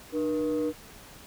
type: tone pair together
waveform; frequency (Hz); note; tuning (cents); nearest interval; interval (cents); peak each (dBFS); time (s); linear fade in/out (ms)
sine; 301.8 / 479; D4 / A#4; +47 / +47; minor sixth; 800; -26; 0.12-0.73; 50
effects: tanh soft clip ceiling -22 dBFS + pink hiss -49 dBFS RMS until 1.26 s